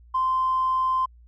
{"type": "tone with tanh clipping", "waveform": "triangle", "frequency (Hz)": 1039, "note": "C6", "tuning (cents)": -12, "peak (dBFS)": -20, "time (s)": [0.14, 1.06], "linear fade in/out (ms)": 10, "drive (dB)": 4, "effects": ["added 59 Hz sine -48 dBFS peak until 1.27 s"]}